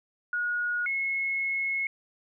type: tone pair in turn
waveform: sine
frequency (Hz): 1447 / 2177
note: F#6 / C#7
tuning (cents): -39 / -32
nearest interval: perfect fifth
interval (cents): 707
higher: second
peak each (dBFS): -26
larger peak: neither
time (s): 0.33-0.86 / 0.86-1.87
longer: second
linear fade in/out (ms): 2
effects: none